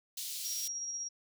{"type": "high-pass noise", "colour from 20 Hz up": "pink", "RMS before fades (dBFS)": -40, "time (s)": [0.17, 0.68], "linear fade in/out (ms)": 5, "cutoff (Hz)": 3600, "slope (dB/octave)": 24}
{"type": "tone with tremolo", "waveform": "sine", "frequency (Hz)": 5650, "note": "F8", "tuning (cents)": 19, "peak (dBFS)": -35, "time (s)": [0.44, 1.09], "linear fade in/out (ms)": 20, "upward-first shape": "square", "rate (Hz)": 16, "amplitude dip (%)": 25}
{"effects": []}